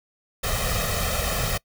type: noise with comb filter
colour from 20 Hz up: pink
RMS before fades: -25 dBFS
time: 0.43-1.58 s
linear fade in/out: 10 ms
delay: 1.6 ms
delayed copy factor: +0.95
effects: noise-tail reverb RT60 0.1 s tail -23 dB re dry